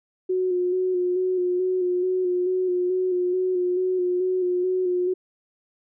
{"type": "tone with vibrato", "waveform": "sine", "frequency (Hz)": 364.5, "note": "F#4", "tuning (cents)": -26, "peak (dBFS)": -20, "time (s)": [0.29, 5.14], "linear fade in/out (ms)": 10, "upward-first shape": "square", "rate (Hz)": 2.3, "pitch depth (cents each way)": 25, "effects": []}